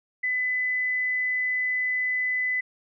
sine tone, 2006 Hz, B6, 26 cents sharp, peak -23 dBFS, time 0.23-2.61 s, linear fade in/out 10 ms, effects none

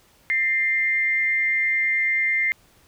sine tone pair together, 1802.5 / 2097 Hz, A6 / C7, +41 / +3 cents, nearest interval minor third, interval 262 cents, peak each -28 / -19 dBFS, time 0.3-2.52 s, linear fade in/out 0 ms, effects pink hiss -57 dBFS RMS until 2.87 s

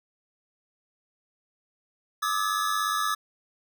square tone cluster, 1188 / 1285 / 1703 Hz, D6 / E6 / G#6, +20 / -45 / +43 cents, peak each -29 / -29 / -33 dBFS, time 2.22-3.15 s, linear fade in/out 10 ms, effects none

